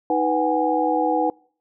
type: tone cluster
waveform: sine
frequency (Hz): 313.9 / 495.1 / 747 / 826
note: D#4 / B4 / F#5 / G#5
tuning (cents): +15 / +4 / +16 / -10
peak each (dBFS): -23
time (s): 0.1-1.3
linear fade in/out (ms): 2
effects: noise-tail reverb RT60 0.5 s tail -26 dB re dry